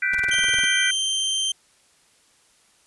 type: chord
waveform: sine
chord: G major seventh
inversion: third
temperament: equal with one note detuned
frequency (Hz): 1480 / 1549.1 / 1975.5 / 2349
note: F#6 / G6 / B6 / D7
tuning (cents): 0 / -21 / 0 / 0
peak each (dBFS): -27 / -25 / -24 / -26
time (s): 0.02-0.91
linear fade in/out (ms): 5
type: noise bursts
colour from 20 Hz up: pink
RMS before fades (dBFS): -34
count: 11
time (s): 0.13-0.65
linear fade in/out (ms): 5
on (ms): 20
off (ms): 30
type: tone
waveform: sawtooth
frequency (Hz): 3136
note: G7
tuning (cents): 0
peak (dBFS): -18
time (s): 0.31-1.52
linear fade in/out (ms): 5
effects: white hiss -59 dBFS RMS until 2.86 s + resampled to 24000 Hz